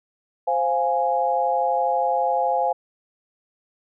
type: chord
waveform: sine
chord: F minor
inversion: second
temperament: equal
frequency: 523.3 / 698.5 / 830.6 Hz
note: C5 / F5 / Ab5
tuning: 0 / 0 / 0 cents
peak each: -24 / -23 / -22 dBFS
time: 0.47-2.73 s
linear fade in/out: 10 ms
effects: none